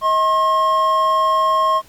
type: tone pair together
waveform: triangle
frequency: 635 / 1072.9 Hz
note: D#5 / C6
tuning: +35 / +43 cents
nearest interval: major sixth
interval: 908 cents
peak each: -19 / -12 dBFS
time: 0.01-1.82 s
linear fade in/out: 50 ms
effects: pink hiss -48 dBFS RMS until 1.88 s + Opus 48 kbps